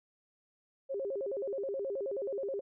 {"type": "tone with vibrato", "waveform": "sine", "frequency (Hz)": 466.2, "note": "A#4", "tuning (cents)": 0, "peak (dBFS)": -33, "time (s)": [0.89, 2.61], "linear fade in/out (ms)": 20, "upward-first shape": "square", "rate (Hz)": 9.4, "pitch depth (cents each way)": 260, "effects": []}